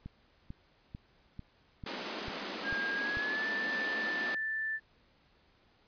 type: click train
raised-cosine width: 5 ms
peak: -30 dBFS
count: 8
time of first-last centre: 0.06-3.171 s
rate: 2.25 Hz
type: high-pass noise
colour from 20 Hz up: pink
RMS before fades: -39 dBFS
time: 1.86-4.35 s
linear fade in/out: 5 ms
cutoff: 200 Hz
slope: 48 dB/octave
type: tone with pitch glide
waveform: sine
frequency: 1618 to 1764.4 Hz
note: G#6 to A6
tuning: -46 to +4 cents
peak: -32 dBFS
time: 2.63-4.8 s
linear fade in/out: 50 ms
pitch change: +150 cents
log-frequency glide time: 2.93-3.47 s
effects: pink hiss -67 dBFS RMS until 5.87 s + resampled to 11025 Hz